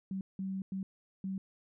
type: tone bursts at uneven times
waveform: sine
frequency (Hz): 191.6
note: G3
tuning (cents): -39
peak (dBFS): -34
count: 4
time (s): 0.11-0.21 / 0.39-0.62 / 0.72-0.83 / 1.24-1.38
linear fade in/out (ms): 2
effects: none